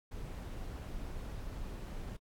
brown noise, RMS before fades -42 dBFS, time 0.11-2.17 s, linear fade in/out 10 ms, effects AAC 64 kbps

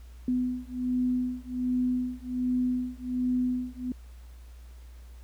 sine beating tone pair, 250 / 251.3 Hz, B3 / B3, +21 / +30 cents, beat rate 1.3 Hz, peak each -29 dBFS, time 0.28-3.92 s, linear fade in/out 2 ms, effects added 60 Hz sine -44 dBFS peak until 5.23 s + pink hiss -61 dBFS RMS until 5.23 s

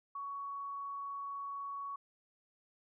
sine tone, 1119 Hz, C#6, 16 cents sharp, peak -39 dBFS, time 0.15-1.96 s, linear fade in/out 5 ms, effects none

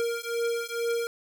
square beating tone pair, 466.2 / 468.4 Hz, A#4 / A#4, 0 / +8 cents, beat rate 2.2 Hz, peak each -31 dBFS, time 0-1.07 s, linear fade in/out 0 ms, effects none

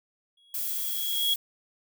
triangle tone with exponential growth, 3322 Hz, G#7, in tune, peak -20 dBFS, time 0.37-1.34 s, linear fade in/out 5 ms, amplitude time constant 210 ms
violet noise, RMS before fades -31 dBFS, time 0.54-1.36 s, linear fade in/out 5 ms
effects none

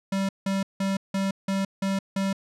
square tone bursts, 194.5 Hz, G3, 13 cents flat, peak -24 dBFS, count 7, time 0.12-2.33 s, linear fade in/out 5 ms, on 170 ms, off 170 ms, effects low-pass 9000 Hz 12 dB/octave

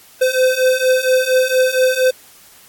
square beating tone pair, 511 / 515.3 Hz, C5 / C5, -41 / -27 cents, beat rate 4.3 Hz, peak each -17 / -15 dBFS, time 0.21-2.11 s, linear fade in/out 10 ms, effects white hiss -45 dBFS RMS until 2.68 s + AAC 64 kbps

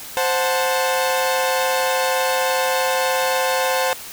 sawtooth chord, F# diminished, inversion second, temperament equal with one note detuned, 523.3 / 734 / 880 Hz, C5 / F#5 / A5, 0 / -14 / 0 cents, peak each -16 / -20 / -20 dBFS, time 0.17-3.93 s, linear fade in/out 0 ms, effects white hiss -35 dBFS RMS until 4.12 s

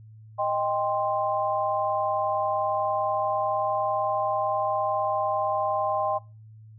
sine chord, C minor, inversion first, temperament equal with one note detuned, 622.3 / 791.3 / 1046.5 Hz, Eb5 / G5 / C6, 0 / +16 / 0 cents, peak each -27 / -27 / -28 dBFS, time 0.38-6.19 s, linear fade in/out 20 ms, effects noise-tail reverb RT60 0.3 s tail -22 dB re dry + added 109 Hz sine -45 dBFS peak until 6.78 s

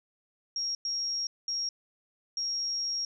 sine tone bursts at uneven times, 5588 Hz, F8, in tune, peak -29 dBFS, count 4, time 0.56-0.75 / 0.85-1.27 / 1.48-1.69 / 2.37-3.05 s, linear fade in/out 2 ms, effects none

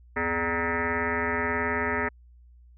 sine tone with frequency modulation, 1108.7 Hz, C#6, in tune, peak -24 dBFS, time 0.16-2.09 s, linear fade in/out 10 ms, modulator 172 Hz, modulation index 5.6, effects added 60 Hz sine -50 dBFS peak until 2.77 s

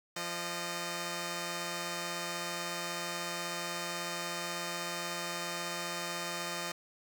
5% pulse tone pair together, 172.9 / 613.3 Hz, F3 / D#5, -17 / -25 cents, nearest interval octave + minor seventh, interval 2192 cents, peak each -27 dBFS, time 0.16-6.72 s, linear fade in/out 5 ms, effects none

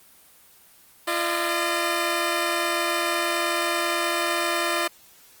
10% pulse tone pair together, 342.2 / 606 Hz, F4 / D#5, -35 / -46 cents, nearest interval minor seventh, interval 989 cents, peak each -17 dBFS, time 1.07-4.88 s, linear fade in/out 10 ms, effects white hiss -53 dBFS RMS until 5.4 s + Opus 24 kbps

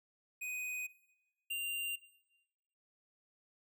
square tone pair in turn, 2496 / 2783 Hz, D#7 / F7, +5 / -7 cents, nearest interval major second, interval 188 cents, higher second, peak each -40 / -36 dBFS, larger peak second, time 0.41-0.87 / 1.5-1.96 s, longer neither, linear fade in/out 10 ms, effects noise-tail reverb RT60 1.0 s tail -18 dB re dry

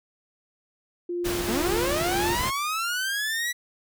sine tone with tremolo, 350 Hz, F4, 4 cents sharp, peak -25 dBFS, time 1.09-2.35 s, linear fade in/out 5 ms, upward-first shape triangle, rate 1.9 Hz, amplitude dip 50%
pink noise, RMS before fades -30 dBFS, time 1.24-2.51 s, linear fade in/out 20 ms
sawtooth linear sweep, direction up, 189.9 to 1964 Hz, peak -22 dBFS, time 1.47-3.53 s, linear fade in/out 20 ms
effects none

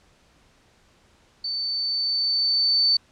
sine tone with level ramp, 4533 Hz, C#8, 38 cents sharp, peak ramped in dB -25 to -15 dBFS, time 1.44-2.97 s, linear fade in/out 5 ms, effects pink hiss -59 dBFS RMS until 3.11 s + low-pass 7000 Hz 12 dB/octave

